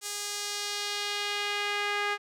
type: tone with band-pass filter sweep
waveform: sawtooth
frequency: 410.4 Hz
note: G#4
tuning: 21 cents flat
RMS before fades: -32 dBFS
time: 0.01-2.18 s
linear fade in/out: 50 ms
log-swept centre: 7800 to 1800 Hz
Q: 1.2
effects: none